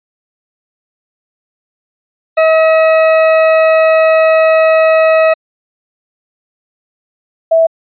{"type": "tone pair in turn", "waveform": ["40% pulse", "sine"], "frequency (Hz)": [640, 654.2], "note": ["D#5", "E5"], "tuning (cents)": [49, -13], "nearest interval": "unison", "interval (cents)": 38, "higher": "second", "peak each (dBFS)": -5, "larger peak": "neither", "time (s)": [[2.37, 5.34], [7.51, 7.67]], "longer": "first", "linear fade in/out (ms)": 10, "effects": ["resampled to 8000 Hz"]}